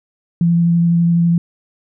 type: tone with vibrato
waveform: sine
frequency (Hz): 170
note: F3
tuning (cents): -46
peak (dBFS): -10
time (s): 0.41-1.38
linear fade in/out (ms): 2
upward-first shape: sine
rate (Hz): 12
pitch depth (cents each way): 11
effects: none